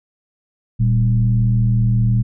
sine tone with frequency modulation, 116.54 Hz, A#2, in tune, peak -12 dBFS, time 0.79-2.23 s, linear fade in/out 20 ms, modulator 79.3 Hz, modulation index 0.63, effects none

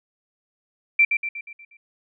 sine tone with echo, 2349 Hz, D7, in tune, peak -12 dBFS, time 0.99-1.05 s, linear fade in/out 5 ms, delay 120 ms, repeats 6, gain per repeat -6 dB, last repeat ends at 1.77 s, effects none

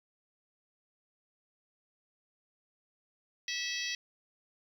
harmonic tone, 650 Hz, E5, 24 cents flat, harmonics 3 / 4 / 5 / 6 / 7 / 8 / 9, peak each -39 / -40 / -41 / -42 / -42 / -43 / -44 dBFS, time 3.48-3.95 s, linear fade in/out 2 ms, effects 10-bit

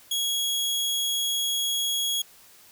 sawtooth tone, 3322 Hz, G#7, in tune, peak -21 dBFS, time 0.11-2.22 s, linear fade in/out 5 ms, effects white hiss -53 dBFS RMS until 2.71 s

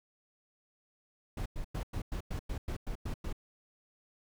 brown noise bursts, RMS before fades -36 dBFS, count 11, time 1.37-3.328 s, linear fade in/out 5 ms, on 88 ms, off 99 ms, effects none

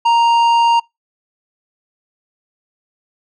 sine tone with tanh clipping, 932.3 Hz, A#5, in tune, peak -11 dBFS, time 0.05-0.8 s, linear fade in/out 10 ms, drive 10 dB, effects noise-tail reverb RT60 0.2 s tail -26 dB re dry

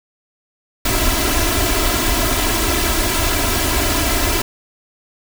pink noise with comb filter, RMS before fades -17 dBFS, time 0.85-4.42 s, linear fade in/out 5 ms, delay 3 ms, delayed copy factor +0.9, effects none

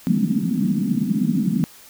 pink band-pass noise, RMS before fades -20 dBFS, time 0.07-1.64 s, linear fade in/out 0 ms, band 170 to 260 Hz, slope 48 dB/octave, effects white hiss -46 dBFS RMS until 1.89 s

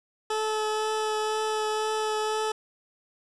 20% pulse tone with vibrato, 432 Hz, A4, 32 cents flat, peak -21 dBFS, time 0.3-2.52 s, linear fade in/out 5 ms, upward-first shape triangle, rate 2 Hz, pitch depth 12 cents each way, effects resampled to 22050 Hz + 8-bit

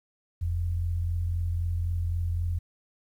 sine tone pair together, 42.16 / 86 Hz, E1 / F2, +40 / -26 cents, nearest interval octave, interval 1234 cents, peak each -33 / -26 dBFS, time 0.41-2.59 s, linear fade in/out 10 ms, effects 10-bit

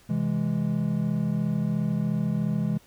triangle chord, C augmented, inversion none, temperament equal, 130.81 / 164.81 / 207.7 Hz, C3 / E3 / G#3, 0 / 0 / 0 cents, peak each -28 / -25 / -25 dBFS, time 0.09-2.78 s, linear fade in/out 10 ms, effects pink hiss -57 dBFS RMS until 2.86 s

